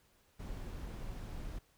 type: noise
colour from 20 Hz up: brown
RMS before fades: -43 dBFS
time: 0.39-1.59 s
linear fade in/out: 10 ms
effects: pink hiss -70 dBFS RMS until 1.77 s